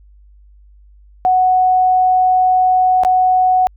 sine tone with dropouts, 740 Hz, F#5, in tune, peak -9 dBFS, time 1.25-3.67 s, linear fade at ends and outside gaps 0 ms, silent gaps 3.035-3.049 s, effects added 50 Hz sine -42 dBFS peak until 3.76 s

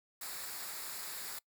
white noise with comb filter, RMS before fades -43 dBFS, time 0.21-1.39 s, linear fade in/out 5 ms, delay 0.33 ms, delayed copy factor -0.55, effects noise-tail reverb RT60 0.1 s tail -23 dB re dry

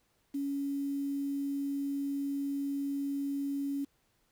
sine tone with quantisation, 280 Hz, C#4, 18 cents sharp, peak -31 dBFS, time 0.34-3.85 s, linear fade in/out 10 ms, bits 9, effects pink hiss -73 dBFS RMS until 4.31 s

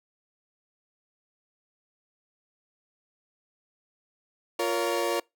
30% pulse chord, Bb minor, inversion second, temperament equal with one note detuned, 349.2 / 466.2 / 562.8 Hz, F4 / Bb4 / Db5, 0 / 0 / +26 cents, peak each -27 dBFS, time 4.59-5.2 s, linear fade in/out 5 ms, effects noise-tail reverb RT60 0.2 s tail -25 dB re dry

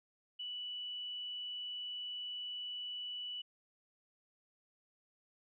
sine tone, 2960 Hz, F#7, in tune, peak -40 dBFS, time 0.39-3.42 s, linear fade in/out 10 ms, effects none

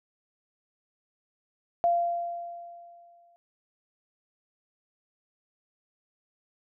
sine tone with exponential decay, 690 Hz, F5, 21 cents flat, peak -19 dBFS, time 1.84-3.36 s, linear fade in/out 0 ms, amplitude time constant 330 ms, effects none

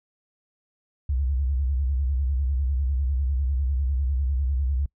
sine tone with vibrato, 66.8 Hz, C2, 36 cents sharp, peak -21 dBFS, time 1.09-4.86 s, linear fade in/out 5 ms, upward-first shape square, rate 10 Hz, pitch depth 130 cents each way, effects noise-tail reverb RT60 0.1 s tail -25 dB re dry

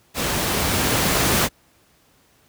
pink noise with level ramp, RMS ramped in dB -23 to -17 dBFS, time 0.14-1.49 s, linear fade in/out 50 ms, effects pink hiss -58 dBFS RMS until 2.48 s + high-pass 60 Hz 12 dB/octave

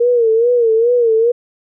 sine tone with vibrato, 466.2 Hz, A#4, in tune, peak -9 dBFS, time 0-1.32 s, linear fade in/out 10 ms, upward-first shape sine, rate 2.4 Hz, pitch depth 93 cents each way, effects none

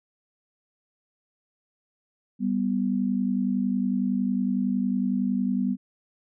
sine tone pair together, 196 / 246.9 Hz, G3 / B3, 0 / 0 cents, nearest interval major third, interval 400 cents, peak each -25 dBFS, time 2.39-5.77 s, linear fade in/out 50 ms, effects none

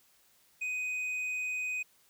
triangle tone with tanh clipping, 2500 Hz, D#7, 8 cents sharp, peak -33 dBFS, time 0.61-1.83 s, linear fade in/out 10 ms, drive 9 dB, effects white hiss -66 dBFS RMS until 2.09 s

